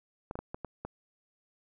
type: clicks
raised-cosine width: 1 ms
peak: -23 dBFS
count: 6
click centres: 0.311 / 0.355 / 0.39 / 0.545 / 0.647 / 0.85 s
effects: none